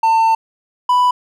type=tone pair in turn; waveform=triangle; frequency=898 / 990.8 Hz; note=A5 / B5; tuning=+35 / +5 cents; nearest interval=major second; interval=170 cents; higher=second; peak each=-8 dBFS; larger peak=neither; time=0.03-0.35 / 0.89-1.11 s; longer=first; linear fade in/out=5 ms; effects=none